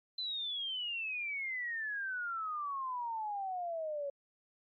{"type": "exponential sweep", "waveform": "sine", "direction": "down", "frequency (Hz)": [4075, 554.4], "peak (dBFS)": -35, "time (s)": [0.18, 4.1], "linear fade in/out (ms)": 5, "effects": ["MP3 32 kbps"]}